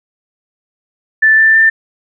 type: tone with pitch steps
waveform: sine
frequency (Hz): 1760 / 1773.3 / 1786.6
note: A6 / A6 / A6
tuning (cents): 0 / +13 / +26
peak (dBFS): -5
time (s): 1.22-1.7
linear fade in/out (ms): 10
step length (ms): 160
effects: none